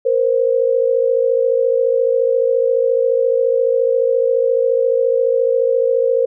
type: tone pair together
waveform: sine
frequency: 469.4 / 523.8 Hz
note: A#4 / C5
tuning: +12 / +2 cents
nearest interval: major second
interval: 190 cents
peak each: -15 dBFS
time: 0.05-6.26 s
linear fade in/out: 10 ms
effects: none